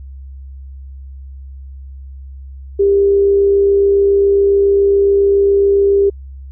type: tone with amplitude modulation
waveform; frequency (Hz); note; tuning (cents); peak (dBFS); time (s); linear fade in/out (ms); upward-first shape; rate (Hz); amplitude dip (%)
sine; 398.3; G4; +28; -7; 2.79-6.1; 10; sine; 67.2; 25
effects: added 67 Hz sine -29 dBFS peak until 6.51 s